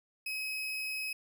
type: tone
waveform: 35% pulse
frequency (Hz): 2547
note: D#7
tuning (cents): +40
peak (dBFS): -33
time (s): 0.26-1.13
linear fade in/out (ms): 5
effects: none